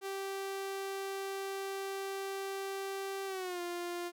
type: tone with pitch glide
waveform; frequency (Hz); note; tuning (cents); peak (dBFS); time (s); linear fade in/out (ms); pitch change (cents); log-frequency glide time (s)
sawtooth; 390 to 349.5; G4 to F4; -9 to +1; -33; 0.01-4.12; 50; -190; 3.26-3.61
effects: none